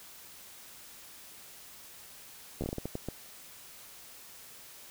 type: slowing click train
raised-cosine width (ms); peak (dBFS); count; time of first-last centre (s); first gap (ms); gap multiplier
2; -21; 10; 2.61-3.086; 12; 1.35
effects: white hiss -51 dBFS RMS until 4.9 s